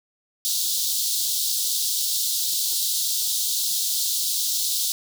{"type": "high-pass noise", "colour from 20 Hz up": "pink", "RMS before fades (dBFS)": -24, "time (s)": [0.45, 4.92], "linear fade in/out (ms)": 0, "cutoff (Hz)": 3600, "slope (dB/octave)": 48, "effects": []}